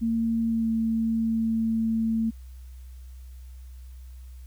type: tone with pitch glide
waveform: sine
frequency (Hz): 228 to 224.9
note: A#3 to A3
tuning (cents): -38 to +38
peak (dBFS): -22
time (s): 0.01-2.31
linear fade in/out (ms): 20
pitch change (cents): -24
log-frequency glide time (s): 0.48-0.69
effects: added 63 Hz sine -40 dBFS peak until 4.46 s + white hiss -62 dBFS RMS until 4.46 s